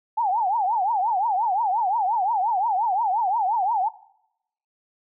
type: tone with vibrato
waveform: sine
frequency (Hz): 834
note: G#5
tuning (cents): +7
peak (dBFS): -19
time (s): 0.17-3.89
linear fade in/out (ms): 10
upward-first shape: triangle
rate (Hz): 5.7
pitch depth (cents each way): 270
effects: noise-tail reverb RT60 0.8 s tail -20 dB re dry